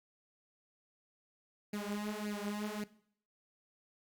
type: tone with flanger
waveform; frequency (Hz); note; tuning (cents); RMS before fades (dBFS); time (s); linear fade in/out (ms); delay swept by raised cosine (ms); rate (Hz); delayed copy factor
sawtooth; 208.3; G#3; +5; -39; 1.73-2.84; 5; 0.43 to 5.93; 1.8; +0.9
effects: noise-tail reverb RT60 0.6 s tail -18 dB re dry + Opus 48 kbps